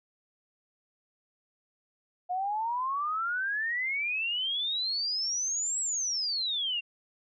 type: exponential two-way sweep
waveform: sine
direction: up then down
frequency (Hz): 711 to 7850 to 2726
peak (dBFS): -28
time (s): 2.29-6.81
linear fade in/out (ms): 20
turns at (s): 5.8
effects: none